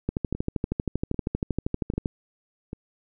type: two click trains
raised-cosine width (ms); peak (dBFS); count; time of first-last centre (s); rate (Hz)
3; -20 / -12; 4 / 26; 0.35-2.731 / 0.09-2.059; 1.26 / 12.7
effects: none